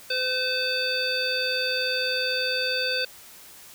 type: harmonic tone with a mistuned harmonic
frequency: 510 Hz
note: C5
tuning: 44 cents flat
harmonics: 1 / 3 / 5 / 7 / 9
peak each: -30 / -30 / -30 / -32 / -28 dBFS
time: 0.1-3.05 s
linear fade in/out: 5 ms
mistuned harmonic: 5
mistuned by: +40 cents
effects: white hiss -47 dBFS RMS until 3.74 s